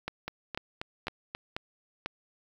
two click trains, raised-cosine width 0.3 ms, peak -17 / -19 dBFS, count 5 / 5, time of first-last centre 0.08-2.06 / 0.28-1.35 s, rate 2.02 / 3.74 Hz, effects 8-bit

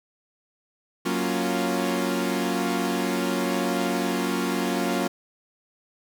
sawtooth chord, Gb major seventh, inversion none, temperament equal, 185 / 233.1 / 277.2 / 349.2 Hz, Gb3 / Bb3 / Db4 / F4, 0 / 0 / 0 / 0 cents, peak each -25 dBFS, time 1.05-5.08 s, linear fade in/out 10 ms, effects none

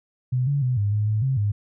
sine tone with pitch steps, 126.4 / 142 / 126.1 / 102.1 / 105.3 / 107.4 / 133.2 / 103.1 Hz, B2 / C#3 / B2 / G#2 / G#2 / A2 / C3 / G#2, +41 / +42 / +36 / -29 / +24 / -41 / +31 / -12 cents, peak -19 dBFS, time 0.32-1.52 s, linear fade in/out 10 ms, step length 150 ms, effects none

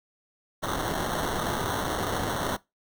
violet noise with sample-and-hold, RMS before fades -29 dBFS, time 0.62-2.57 s, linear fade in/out 20 ms, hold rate 2450 Hz, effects noise-tail reverb RT60 0.2 s tail -20 dB re dry

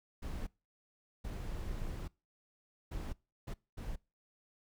brown noise bursts at uneven times, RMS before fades -40 dBFS, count 5, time 0.22-0.47 / 1.24-2.08 / 2.91-3.13 / 3.47-3.54 / 3.77-3.96 s, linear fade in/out 10 ms, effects noise-tail reverb RT60 0.3 s tail -24 dB re dry

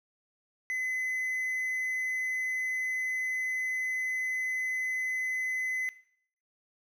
triangle tone, 2028 Hz, B6, 45 cents sharp, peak -28 dBFS, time 0.7-5.89 s, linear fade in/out 0 ms, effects noise-tail reverb RT60 0.6 s tail -17 dB re dry

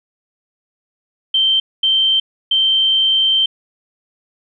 sine tone bursts at uneven times, 3125 Hz, G7, 6 cents flat, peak -11 dBFS, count 3, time 1.34-1.6 / 1.83-2.2 / 2.51-3.46 s, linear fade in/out 5 ms, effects none

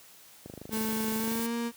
click train, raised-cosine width 2 ms, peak -28 dBFS, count 25, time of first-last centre 0.46-1.394 s, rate 25.7 Hz
35% pulse tone with pitch glide, 220 to 234.4 Hz, A3 to A#3, 0 to +10 cents, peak -28 dBFS, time 0.7-1.72 s, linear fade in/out 50 ms, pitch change +110 cents, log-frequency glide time 1.15-1.54 s
blue noise, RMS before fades -37 dBFS, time 0.72-1.47 s, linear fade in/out 10 ms
effects white hiss -54 dBFS RMS until 1.76 s + high-pass 80 Hz 12 dB/octave

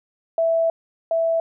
sine tone pair in turn, 659.3 / 659.3 Hz, E5 / E5, 0 / 0 cents, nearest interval unison, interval 0 cents, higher neither, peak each -16 / -17 dBFS, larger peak first, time 0.38-0.7 / 1.11-1.4 s, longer first, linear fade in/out 2 ms, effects none

